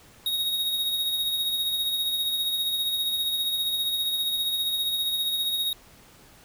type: tone with tremolo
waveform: square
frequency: 3759 Hz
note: A#7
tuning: 14 cents sharp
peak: -23 dBFS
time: 0.26-5.73 s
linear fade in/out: 2 ms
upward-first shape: triangle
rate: 15 Hz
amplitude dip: 45%
effects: pink hiss -53 dBFS RMS until 6.44 s